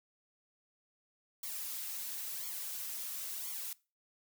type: noise with flanger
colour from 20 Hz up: blue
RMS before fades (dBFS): -41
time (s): 1.43-3.73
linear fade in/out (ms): 2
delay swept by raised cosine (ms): 0.9 to 6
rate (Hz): 0.97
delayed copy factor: +0.75
effects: noise-tail reverb RT60 0.3 s tail -21 dB re dry